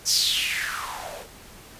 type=noise with band-pass filter sweep; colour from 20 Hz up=blue; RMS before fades=-26 dBFS; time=0.05-1.27 s; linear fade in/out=50 ms; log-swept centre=6000 to 450 Hz; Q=5.3; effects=pink hiss -46 dBFS RMS until 1.79 s + resampled to 32000 Hz